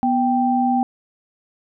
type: tone pair together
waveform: sine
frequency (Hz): 245.9 / 784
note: B3 / G5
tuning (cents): -7 / 0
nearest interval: octave + minor sixth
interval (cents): 2007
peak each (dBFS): -18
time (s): 0.03-0.83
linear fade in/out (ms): 0
effects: none